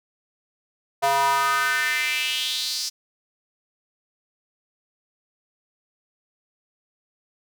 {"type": "tone with high-pass filter sweep", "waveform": "square", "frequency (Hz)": 138.1, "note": "C#3", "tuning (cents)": -6, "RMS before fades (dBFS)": -23, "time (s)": [1.02, 2.9], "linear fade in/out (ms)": 20, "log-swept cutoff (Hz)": [740, 5300], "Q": 4.1, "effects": []}